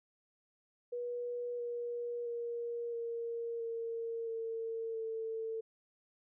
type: tone with pitch steps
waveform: sine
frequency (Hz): 484.4 / 478 / 471.7 / 465.5 / 459.3 / 453.3 / 447.3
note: B4 / A#4 / A#4 / A#4 / A#4 / A#4 / A4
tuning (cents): -34 / +43 / +20 / -2 / -26 / -48 / +28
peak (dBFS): -36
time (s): 0.92-5.61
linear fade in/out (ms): 10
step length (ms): 670
effects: none